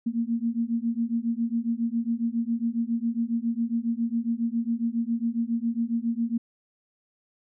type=beating tone pair; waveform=sine; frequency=228.5 / 235.8 Hz; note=A#3 / A#3; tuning=-34 / +20 cents; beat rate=7.3 Hz; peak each=-27 dBFS; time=0.06-6.38 s; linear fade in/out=10 ms; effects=none